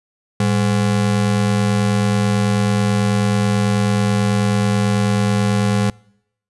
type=ring-modulated tone; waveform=square; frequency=155.56 Hz; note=D#3; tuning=in tune; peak=-12 dBFS; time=0.4-5.9 s; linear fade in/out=2 ms; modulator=44.6 Hz; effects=noise-tail reverb RT60 0.8 s tail -26 dB re dry + resampled to 24000 Hz